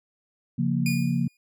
sine chord, Bb minor, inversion first, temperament equal, 138.59 / 174.61 / 233.1 Hz, Db3 / F3 / Bb3, 0 / 0 / 0 cents, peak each -26 dBFS, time 0.58-1.28 s, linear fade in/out 10 ms
sawtooth tone with exponential decay, 2442 Hz, D#7, 33 cents flat, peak -23 dBFS, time 0.86-1.37 s, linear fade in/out 2 ms, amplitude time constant 110 ms
effects none

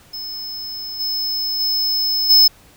square tone with level steps, 5210 Hz, E8, 21 cents flat, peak -27 / -20 / -17 / -8 dBFS, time 0.13-2.48 s, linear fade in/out 10 ms, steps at 0.99 / 1.59 / 2.29 s, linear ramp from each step 20 ms, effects pink hiss -49 dBFS RMS until 2.76 s

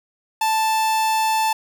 45% pulse tone, 880 Hz, A5, in tune, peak -17 dBFS, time 0.41-1.53 s, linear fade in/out 5 ms, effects none

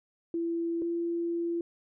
sine tone pair in turn, 335.9 / 339.8 Hz, E4 / F4, +33 / -47 cents, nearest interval unison, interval 20 cents, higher second, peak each -28 dBFS, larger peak neither, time 0.34-0.82 / 0.82-1.61 s, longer second, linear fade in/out 2 ms, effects none

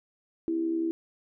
sine tone with amplitude modulation, 329.6 Hz, E4, in tune, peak -23 dBFS, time 0.48-0.91 s, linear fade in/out 0 ms, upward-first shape sine, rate 71.1 Hz, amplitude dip 55%, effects none

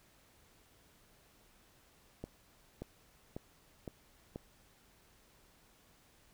accelerating click train, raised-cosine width 2 ms, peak -28 dBFS, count 5, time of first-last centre 2.24-4.359 s, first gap 580 ms, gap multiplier 0.94, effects pink hiss -66 dBFS RMS until 6.33 s

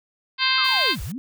harmonic tone, 523.3 Hz, C5, in tune, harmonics 2 / 3 / 4 / 5 / 6 / 7 / 8 / 9, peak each -26 / -26 / -26 / -26 / -26 / -26 / -26 / -26 dBFS, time 0.38-0.96 s, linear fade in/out 50 ms
sine linear two-way sweep, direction down then up, 1330 to 38.89 to 283.6 Hz, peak -28 dBFS, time 0.58-1.18 s, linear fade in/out 0 ms, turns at 1.02 s
white noise, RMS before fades -41 dBFS, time 0.64-1.12 s, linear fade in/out 5 ms
effects none

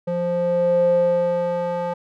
square tone with band-pass filter sweep, 174.6 Hz, F3, in tune, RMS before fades -20 dBFS, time 0.07-1.94 s, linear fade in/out 10 ms, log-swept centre 420 to 700 Hz, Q 5.7, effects none

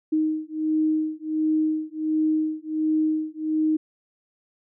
sine beating tone pair, 311.1 / 312.5 Hz, D#4 / D#4, 0 / +8 cents, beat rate 1.4 Hz, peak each -24 dBFS, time 0.12-3.77 s, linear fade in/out 10 ms, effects none

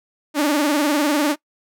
sawtooth tone with vibrato, 293.7 Hz, D4, in tune, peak -12 dBFS, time 0.34-1.36 s, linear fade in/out 50 ms, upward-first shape sine, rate 20 Hz, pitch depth 95 cents each way, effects noise-tail reverb RT60 0.1 s tail -22 dB re dry

